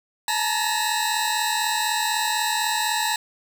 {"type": "tone cluster", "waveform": "25% pulse", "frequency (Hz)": [859, 903, 939, 3733, 4007], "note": ["A5", "A5", "A#5", "A#7", "B7"], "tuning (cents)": [-42, 45, 12, 2, 24], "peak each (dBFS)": [-22, -26, -25, -27, -23], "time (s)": [0.28, 3.16], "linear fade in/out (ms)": 2, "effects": []}